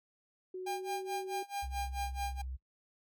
sine tone with pitch glide, 370 to 377.6 Hz, F#4 to F#4, 0 to +35 cents, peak -38 dBFS, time 0.54-1.43 s, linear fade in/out 5 ms, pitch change +35 cents, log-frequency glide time 0.74-0.87 s
45% pulse tone with tremolo, 804 Hz, G5, 44 cents sharp, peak -34 dBFS, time 0.66-2.42 s, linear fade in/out 10 ms, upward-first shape sine, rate 4.6 Hz, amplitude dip 95%
sine tone, 64.6 Hz, C2, 21 cents flat, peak -38 dBFS, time 1.62-2.57 s, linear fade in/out 20 ms
effects noise-tail reverb RT60 0.1 s tail -20 dB re dry

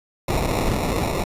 pink noise with sample-and-hold, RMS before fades -22 dBFS, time 0.28-1.24 s, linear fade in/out 5 ms, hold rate 1575 Hz, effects resampled to 32000 Hz

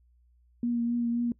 sine tone with vibrato, 236.9 Hz, A#3, 28 cents sharp, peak -25 dBFS, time 0.63-1.32 s, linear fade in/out 2 ms, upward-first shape triangle, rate 3.8 Hz, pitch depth 23 cents each way, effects noise-tail reverb RT60 0.1 s tail -21 dB re dry + added 60 Hz sine -60 dBFS peak until 1.39 s

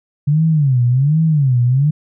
sine tone with vibrato, 140 Hz, C#3, 18 cents sharp, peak -10 dBFS, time 0.27-1.91 s, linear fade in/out 10 ms, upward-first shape sine, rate 1.3 Hz, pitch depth 250 cents each way, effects none

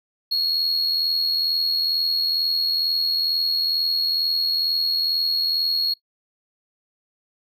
triangle tone with amplitude modulation, 4314 Hz, C#8, 48 cents flat, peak -16 dBFS, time 0.31-5.94 s, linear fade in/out 10 ms, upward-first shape sine, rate 82.2 Hz, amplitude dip 45%, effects noise-tail reverb RT60 0.1 s tail -18 dB re dry

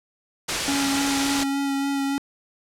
white low-pass noise, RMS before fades -27 dBFS, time 0.48-1.44 s, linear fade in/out 10 ms, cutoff 7000 Hz, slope 12 dB/octave
square tone with vibrato, 277.2 Hz, C#4, in tune, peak -23 dBFS, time 0.68-2.18 s, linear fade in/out 0 ms, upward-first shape sine, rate 3.5 Hz, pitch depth 14 cents each way
effects low-pass 12000 Hz 12 dB/octave

